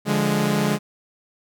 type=chord; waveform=sawtooth; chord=D diminished; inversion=none; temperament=equal with one note detuned; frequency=146.24 / 174.61 / 207.7 Hz; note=D3 / F3 / Ab3; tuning=-7 / 0 / 0 cents; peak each=-20 / -22 / -17 dBFS; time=0.05-0.79 s; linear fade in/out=50 ms; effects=none